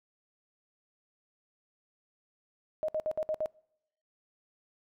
sine tone bursts, 622.3 Hz, D#5, in tune, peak -28 dBFS, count 6, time 2.83-3.459 s, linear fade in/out 0 ms, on 54 ms, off 61 ms, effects noise-tail reverb RT60 0.8 s tail -26 dB re dry

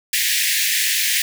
pink high-pass noise, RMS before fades -19 dBFS, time 0.13-1.22 s, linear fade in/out 2 ms, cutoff 1700 Hz, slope 96 dB/octave, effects none

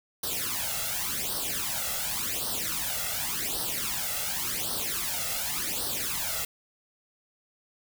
white noise with flanger, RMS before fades -31 dBFS, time 0.23-6.45 s, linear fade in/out 5 ms, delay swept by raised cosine 0.21 to 1.51 ms, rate 0.89 Hz, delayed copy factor +0.8, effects none

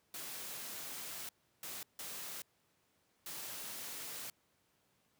white noise bursts at uneven times, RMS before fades -45 dBFS, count 4, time 0.14-1.29 / 1.63-1.83 / 1.99-2.42 / 3.26-4.3 s, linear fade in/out 2 ms, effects pink hiss -75 dBFS RMS until 5.19 s + high-pass 100 Hz 12 dB/octave

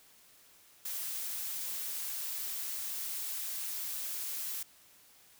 blue noise, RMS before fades -38 dBFS, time 0.85-4.63 s, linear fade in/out 5 ms, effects white hiss -61 dBFS RMS until 5.39 s

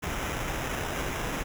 pink noise with sample-and-hold, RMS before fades -32 dBFS, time 0.02-1.44 s, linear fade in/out 20 ms, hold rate 4410 Hz, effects none

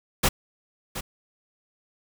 pink noise with echo, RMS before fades -20 dBFS, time 0.23-0.29 s, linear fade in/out 10 ms, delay 720 ms, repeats 1, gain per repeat -12 dB, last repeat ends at 1.01 s, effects none

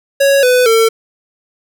square tone with pitch steps, 554.4 / 499.7 / 450.3 Hz, C#5 / B4 / A4, 0 / +20 / +40 cents, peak -8 dBFS, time 0.2-0.89 s, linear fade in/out 10 ms, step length 230 ms, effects none

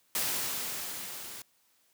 white noise with level ramp, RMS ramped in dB -30 to -44 dBFS, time 0.15-1.42 s, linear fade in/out 2 ms, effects white hiss -69 dBFS RMS until 1.93 s + high-pass 100 Hz 12 dB/octave

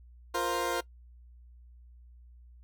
20% pulse chord, F suspended fourth, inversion none, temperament equal, 349.2 / 466.2 / 523.3 Hz, F4 / Bb4 / C5, 0 / 0 / 0 cents, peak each -29 dBFS, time 0.34-0.81 s, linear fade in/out 10 ms, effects noise-tail reverb RT60 0.1 s tail -20 dB re dry + added 60 Hz sine -51 dBFS peak until 2.63 s

